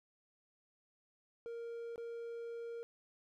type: tone with dropouts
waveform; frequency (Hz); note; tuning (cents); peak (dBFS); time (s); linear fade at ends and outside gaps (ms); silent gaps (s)
triangle; 466.2; A#4; 0; -40; 1.46-2.83; 0; 1.959-1.979
effects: none